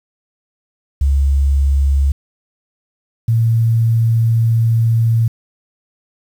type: tone pair in turn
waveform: sine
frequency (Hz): 69.3 / 114.3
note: C#2 / A#2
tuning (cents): 0 / -34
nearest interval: major sixth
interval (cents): 866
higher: second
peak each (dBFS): -10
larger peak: neither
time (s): 1.01-2.12 / 3.28-5.28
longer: second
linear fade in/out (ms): 5
effects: 7-bit